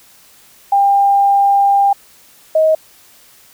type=tone pair in turn; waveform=sine; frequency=798 / 630.9 Hz; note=G5 / D#5; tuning=+31 / +24 cents; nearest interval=major third; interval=407 cents; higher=first; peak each=-8 dBFS; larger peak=neither; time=0.72-1.93 / 2.55-2.75 s; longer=first; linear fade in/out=5 ms; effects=white hiss -46 dBFS RMS until 3.53 s